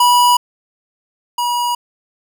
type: tone pair in turn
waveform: square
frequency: 976 / 965.3 Hz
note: B5 / B5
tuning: -21 / -40 cents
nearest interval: unison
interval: 19 cents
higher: first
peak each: -9 / -16 dBFS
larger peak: first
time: 0-0.37 / 1.38-1.75 s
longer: neither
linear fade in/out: 5 ms
effects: none